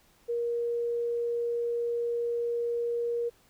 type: tone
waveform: sine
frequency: 472.3 Hz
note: A#4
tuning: 23 cents sharp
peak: -27 dBFS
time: 0.28-3.3 s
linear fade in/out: 20 ms
effects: pink hiss -63 dBFS RMS until 3.49 s